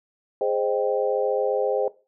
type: chord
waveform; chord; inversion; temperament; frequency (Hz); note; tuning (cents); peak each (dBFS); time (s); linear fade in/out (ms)
sine; Ab major seventh; none; equal with one note detuned; 415.3 / 523.3 / 618 / 784; Ab4 / C5 / Eb5 / G5; 0 / 0 / -12 / 0; -25 / -24 / -28 / -30; 0.41-1.88; 2
effects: noise-tail reverb RT60 0.3 s tail -18 dB re dry